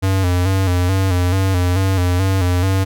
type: tone with vibrato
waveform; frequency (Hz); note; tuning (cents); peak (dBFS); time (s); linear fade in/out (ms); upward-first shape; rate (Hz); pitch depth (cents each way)
square; 92.5; F#2; 0; -14; 0.02-2.85; 20; square; 2.3; 60
effects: none